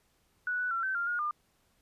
sine tone with pitch steps, 1474 / 1483 / 1357 / 1540 / 1394 / 1432 / 1204 Hz, F#6 / F#6 / E6 / G6 / F6 / F6 / D6, -7 / +4 / +50 / -31 / -4 / +43 / +43 cents, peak -29 dBFS, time 0.47-1.31 s, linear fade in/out 2 ms, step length 120 ms, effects pink hiss -71 dBFS RMS until 1.81 s + resampled to 32000 Hz

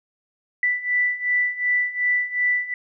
sine beating tone pair, 1975.5 / 1978.2 Hz, B6 / B6, 0 / +2 cents, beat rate 2.7 Hz, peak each -24 / -21 dBFS, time 0.63-2.74 s, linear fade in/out 2 ms, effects none

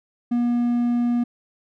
triangle tone, 240 Hz, B3, 49 cents flat, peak -16 dBFS, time 0.31-1.24 s, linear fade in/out 10 ms, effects none

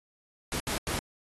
pink noise bursts at uneven times, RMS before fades -32 dBFS, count 3, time 0.52-0.6 / 0.67-0.78 / 0.87-0.99 s, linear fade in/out 0 ms, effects AAC 32 kbps

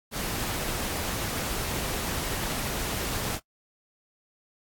pink noise, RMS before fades -31 dBFS, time 0.11-3.4 s, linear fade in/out 50 ms, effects noise-tail reverb RT60 0.1 s tail -25 dB re dry + AAC 64 kbps

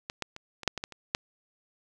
clicks, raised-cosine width 0.2 ms, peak -17 / -14 / -24 / -23 / -6 / -17 / -16 / -27 / -8 dBFS, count 9, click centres 0.099 / 0.223 / 0.364 / 0.633 / 0.677 / 0.777 / 0.839 / 0.923 / 1.149 s, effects none

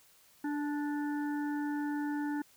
harmonic tone with a mistuned harmonic, 293.7 Hz, D4, in tune, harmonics 1 / 3 / 5 / 6, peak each -32 / -42 / -46 / -48 dBFS, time 0.44-2.42 s, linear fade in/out 5 ms, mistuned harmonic 3, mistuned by -20 cents, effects white hiss -63 dBFS RMS until 2.56 s

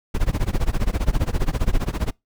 brown noise with tremolo, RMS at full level -17 dBFS, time 0.14-2.11 s, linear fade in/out 10 ms, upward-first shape sine, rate 15 Hz, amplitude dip 95%, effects noise-tail reverb RT60 0.2 s tail -26 dB re dry

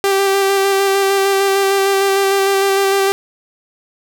sawtooth tone with vibrato, 392 Hz, G4, in tune, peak -8 dBFS, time 0.04-3.12 s, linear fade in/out 0 ms, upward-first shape square, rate 6.6 Hz, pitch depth 14 cents each way, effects none

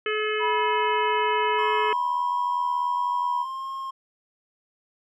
harmonic tone, 428.4 Hz, A4, 46 cents flat, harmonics 1 / 3 / 4 / 5 / 6 / 7, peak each -26 / -31 / -32 / -33 / -34 / -34 dBFS, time 0.06-1.93 s, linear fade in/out 2 ms
sine tone, 978 Hz, B5, 17 cents flat, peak -23 dBFS, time 0.39-3.46 s, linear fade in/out 50 ms
triangle tone with vibrato, 1064 Hz, C6, 29 cents sharp, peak -28 dBFS, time 1.58-3.91 s, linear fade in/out 10 ms, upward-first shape sine, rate 1.5 Hz, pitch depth 14 cents each way
effects none

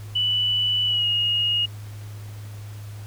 sine tone with pitch glide, 2969 to 2868 Hz, F#7 to F7, +5 to +45 cents, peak -19 dBFS, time 0.15-1.66 s, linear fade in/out 10 ms, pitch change -60 cents, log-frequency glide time 0.86-1.07 s, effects added 104 Hz sine -34 dBFS peak until 3.06 s + pink hiss -48 dBFS RMS until 3.06 s

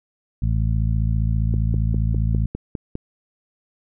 harmonic tone, 55 Hz, A1, in tune, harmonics 1 / 2 / 3 / 4, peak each -20 / -21 / -27 / -32 dBFS, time 0.42-2.46 s, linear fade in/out 5 ms
click train, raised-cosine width 3 ms, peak -14 dBFS, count 8, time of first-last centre 1.54-2.954 s, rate 4.95 Hz
effects none

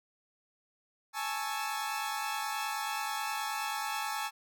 sawtooth chord, A major seventh, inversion third, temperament equal, 830.6 / 880 / 1108.7 / 1318.5 Hz, G#5 / A5 / C#6 / E6, 0 / 0 / 0 / 0 cents, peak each -34 / -34 / -37 / -36 dBFS, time 1.13-4.31 s, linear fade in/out 50 ms, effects none

